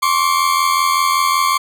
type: tone pair together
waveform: 40% pulse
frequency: 1064 / 1149.3 Hz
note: C6 / D6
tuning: +29 / -38 cents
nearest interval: minor second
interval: 133 cents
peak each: -15 dBFS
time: 0.02-1.58 s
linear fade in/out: 10 ms
effects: none